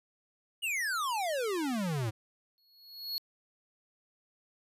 square exponential sweep, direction down, 2960 to 103.83 Hz, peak -31 dBFS, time 0.62-2.11 s, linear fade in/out 20 ms
square tone with exponential growth, 4337 Hz, C#8, 39 cents flat, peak -31 dBFS, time 2.58-3.18 s, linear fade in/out 0 ms, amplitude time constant 130 ms
effects resampled to 32000 Hz

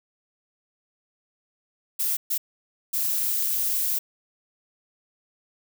violet noise bursts at uneven times, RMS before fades -25 dBFS, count 3, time 1.99-2.17 / 2.3-2.38 / 2.93-3.99 s, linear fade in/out 10 ms, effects none

